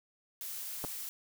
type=noise; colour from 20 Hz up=blue; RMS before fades=-41 dBFS; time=0.41-1.09 s; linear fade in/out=0 ms
type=clicks; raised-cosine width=1 ms; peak=-25 dBFS; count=2; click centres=0.841 / 0.848 s
effects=none